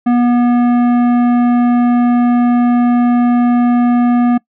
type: tone with tanh clipping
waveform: sine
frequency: 242.2 Hz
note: B3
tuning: 34 cents flat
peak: -10 dBFS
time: 0.06-4.38 s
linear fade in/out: 10 ms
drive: 13 dB
effects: noise-tail reverb RT60 0.1 s tail -23 dB re dry